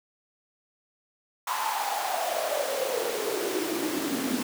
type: noise with high-pass filter sweep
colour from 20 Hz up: pink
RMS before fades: -29 dBFS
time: 1.47-4.43 s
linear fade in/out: 5 ms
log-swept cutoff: 1000 to 240 Hz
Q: 7.8
effects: none